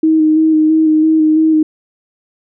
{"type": "tone with vibrato", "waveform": "sine", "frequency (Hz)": 313.8, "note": "D#4", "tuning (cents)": 15, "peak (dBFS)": -7, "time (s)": [0.03, 1.63], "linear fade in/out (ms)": 5, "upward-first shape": "square", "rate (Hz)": 3, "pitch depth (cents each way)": 18, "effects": []}